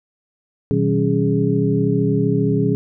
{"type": "tone cluster", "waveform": "sine", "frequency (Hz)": [121.9, 157.2, 190, 276.6, 414.6], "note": ["B2", "D#3", "F#3", "C#4", "G#4"], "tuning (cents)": [-22, 18, 46, -4, -3], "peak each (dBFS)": -21, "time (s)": [0.71, 2.75], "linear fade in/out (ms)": 0, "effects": []}